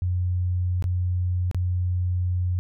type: tone with dropouts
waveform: sine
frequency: 90 Hz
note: F#2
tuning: 47 cents flat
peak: -21 dBFS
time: 0.02-2.59 s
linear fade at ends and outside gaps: 0 ms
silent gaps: 0.824-0.841 / 1.513-1.546 s
effects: none